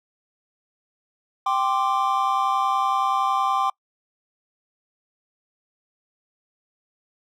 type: chord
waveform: triangle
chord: G suspended fourth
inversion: none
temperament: just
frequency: 784 / 1045.3 / 1176 Hz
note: G5 / C6 / D6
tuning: 0 / -2 / +2 cents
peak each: -22 dBFS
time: 1.46-3.7 s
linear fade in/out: 5 ms
effects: noise-tail reverb RT60 0.1 s tail -26 dB re dry